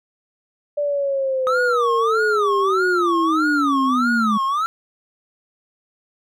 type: linear sweep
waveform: sine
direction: down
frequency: 587.3 to 207.7 Hz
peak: -18 dBFS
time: 0.77-4.38 s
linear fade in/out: 10 ms
type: tone with vibrato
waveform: triangle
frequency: 1244.5 Hz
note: D#6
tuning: in tune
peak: -16 dBFS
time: 1.47-4.66 s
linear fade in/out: 0 ms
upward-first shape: sine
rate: 1.6 Hz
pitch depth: 260 cents each way
effects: none